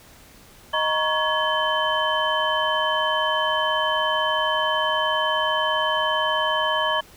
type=tone cluster; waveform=sine; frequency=623 / 943 / 1105 / 1694 / 3074 Hz; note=D#5 / A#5 / C#6 / G#6 / G7; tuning=+2 / +20 / -6 / +34 / -35 cents; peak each=-26 dBFS; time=0.73-7.01 s; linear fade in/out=10 ms; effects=pink hiss -49 dBFS RMS until 7.16 s